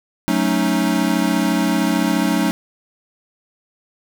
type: chord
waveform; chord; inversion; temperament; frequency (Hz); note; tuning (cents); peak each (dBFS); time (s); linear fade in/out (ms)
square; D# half-diminished seventh; first; equal; 185 / 220 / 277.2 / 311.1; F#3 / A3 / C#4 / D#4; 0 / 0 / 0 / 0; -22; 0.28-2.51; 0
effects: none